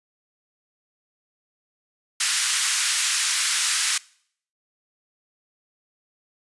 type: band-pass noise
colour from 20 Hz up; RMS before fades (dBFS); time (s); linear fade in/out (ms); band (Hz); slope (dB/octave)
white; -23; 2.2-3.98; 5; 1300 to 9700; 24
effects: noise-tail reverb RT60 0.6 s tail -23 dB re dry + resampled to 24000 Hz